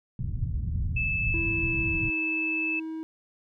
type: low-pass noise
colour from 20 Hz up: white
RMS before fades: -30 dBFS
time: 0.19-2.1 s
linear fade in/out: 2 ms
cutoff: 130 Hz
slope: 24 dB/octave
type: tone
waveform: sine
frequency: 2621 Hz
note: E7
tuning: 11 cents flat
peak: -26 dBFS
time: 0.96-2.8 s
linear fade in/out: 10 ms
type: tone with pitch glide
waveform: triangle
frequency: 330.7 to 319.8 Hz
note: E4 to D#4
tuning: +6 to +48 cents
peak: -30 dBFS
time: 1.34-3.03 s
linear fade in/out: 0 ms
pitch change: -58 cents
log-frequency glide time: 1.69-2.17 s
effects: none